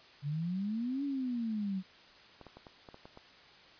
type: exponential two-way sweep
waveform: sine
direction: up then down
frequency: 138.59 to 286.3 to 184 Hz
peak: -32 dBFS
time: 0.22-1.83 s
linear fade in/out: 50 ms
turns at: 1.04 s
type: clicks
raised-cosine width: 1 ms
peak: -35 dBFS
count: 8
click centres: 2.413 / 2.467 / 2.57 / 2.668 / 2.888 / 2.944 / 3.055 / 3.174 s
effects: white hiss -57 dBFS RMS until 3.79 s + resampled to 11025 Hz